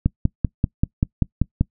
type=click train; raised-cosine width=5 ms; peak=-4 dBFS; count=9; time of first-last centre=0.06-1.61 s; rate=5.16 Hz; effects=noise-tail reverb RT60 0.1 s tail -24 dB re dry